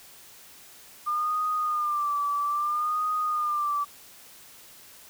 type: tone with vibrato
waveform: sine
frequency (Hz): 1198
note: D6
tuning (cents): +34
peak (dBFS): -24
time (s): 1.06-3.85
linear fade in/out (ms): 20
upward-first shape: sine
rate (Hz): 0.61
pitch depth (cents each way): 64
effects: white hiss -50 dBFS RMS until 5.09 s